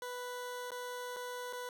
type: tone with dropouts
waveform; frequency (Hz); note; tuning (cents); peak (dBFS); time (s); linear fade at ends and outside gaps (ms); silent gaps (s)
20% pulse; 493.9; B4; 0; -35; 0.02-1.69; 1; 0.706-0.717 / 1.163-1.167 / 1.527-1.532
effects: none